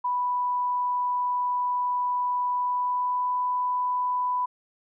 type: tone with pitch glide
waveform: sine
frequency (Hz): 987.8 to 994.1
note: B5 to B5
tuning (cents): 0 to +11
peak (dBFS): -23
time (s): 0.04-4.46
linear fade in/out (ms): 10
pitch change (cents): +11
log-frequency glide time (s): 2.51-3.33
effects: none